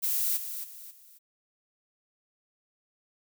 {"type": "noise with echo", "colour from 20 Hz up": "violet", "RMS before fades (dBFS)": -28, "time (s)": [0.02, 0.38], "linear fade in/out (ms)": 20, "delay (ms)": 270, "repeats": 3, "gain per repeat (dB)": -9, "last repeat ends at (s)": 1.19, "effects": []}